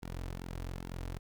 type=tone with flanger; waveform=sawtooth; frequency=44 Hz; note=F1; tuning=14 cents sharp; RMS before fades=-41 dBFS; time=0.02-1.19 s; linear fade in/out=10 ms; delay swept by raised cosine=1.6 to 5.6 ms; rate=2.4 Hz; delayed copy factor=-0.65; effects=11-bit